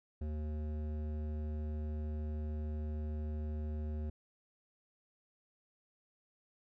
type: tone with hard clipping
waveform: sine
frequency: 76.1 Hz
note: D#2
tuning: 38 cents flat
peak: -38 dBFS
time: 0.21-4.1 s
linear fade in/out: 5 ms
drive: 13 dB
effects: none